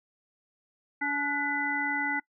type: harmonic tone with a mistuned harmonic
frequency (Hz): 285.8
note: D4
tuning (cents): -47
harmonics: 1 / 3 / 5 / 7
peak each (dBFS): -35 / -34 / -33 / -30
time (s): 1.01-2.2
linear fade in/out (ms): 10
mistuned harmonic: 5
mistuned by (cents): +46
effects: noise-tail reverb RT60 0.1 s tail -23 dB re dry